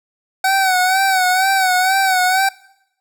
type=tone with vibrato; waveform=25% pulse; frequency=754 Hz; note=F#5; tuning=32 cents sharp; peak=-9 dBFS; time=0.44-2.49 s; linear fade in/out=5 ms; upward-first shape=sine; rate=2.1 Hz; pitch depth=58 cents each way; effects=noise-tail reverb RT60 0.8 s tail -22 dB re dry